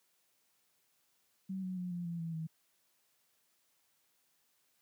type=tone with pitch steps; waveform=sine; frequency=190.2 / 184.89 / 179.73 / 174.72 / 169.84 / 165.1 / 160.49 Hz; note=F#3 / F#3 / F3 / F3 / F3 / E3 / E3; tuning=+48 / -1 / +50 / +1 / -48 / +3 / -46 cents; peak=-36 dBFS; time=1.49-2.47 s; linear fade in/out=10 ms; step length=140 ms; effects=white hiss -75 dBFS RMS until 4.81 s + high-pass 100 Hz 12 dB/octave